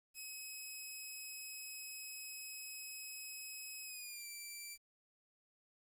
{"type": "tone with pitch glide", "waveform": "10% pulse", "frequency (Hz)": [2554, 2342], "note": ["D#7", "D7"], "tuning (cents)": [45, -5], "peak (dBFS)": -38, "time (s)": [0.14, 4.78], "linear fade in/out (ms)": 50, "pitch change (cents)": -150, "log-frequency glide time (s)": [3.85, 4.27], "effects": ["11-bit"]}